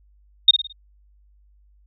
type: tone with echo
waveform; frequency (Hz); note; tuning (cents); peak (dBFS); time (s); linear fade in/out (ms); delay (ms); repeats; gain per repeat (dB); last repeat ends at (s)
sine; 3696; A#7; -16; -6; 0.48-0.51; 5; 54; 4; -8; 0.726
effects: added 50 Hz sine -53 dBFS peak until 1.86 s